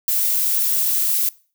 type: noise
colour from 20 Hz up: violet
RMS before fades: -19 dBFS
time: 0.08-1.29 s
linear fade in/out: 2 ms
effects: noise-tail reverb RT60 0.4 s tail -22 dB re dry